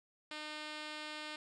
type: tone with low-pass filter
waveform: 5% pulse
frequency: 304.1 Hz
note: D#4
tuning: 40 cents flat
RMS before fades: -45 dBFS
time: 0.31-1.36 s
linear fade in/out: 2 ms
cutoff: 5600 Hz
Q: 1.7
effects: none